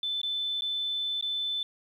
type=tone with dropouts; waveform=sine; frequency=3520 Hz; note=A7; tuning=in tune; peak=-28 dBFS; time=0.03-1.63 s; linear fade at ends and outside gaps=2 ms; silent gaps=0.216-0.232 / 0.609-0.62 / 1.211-1.225 s; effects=10-bit